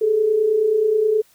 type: tone pair together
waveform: sine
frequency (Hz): 405.4 / 434.9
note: G#4 / A4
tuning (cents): -42 / -20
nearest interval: minor second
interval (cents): 122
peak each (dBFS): -23 / -15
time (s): 0.01-1.22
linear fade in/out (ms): 10
effects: white hiss -56 dBFS RMS until 1.34 s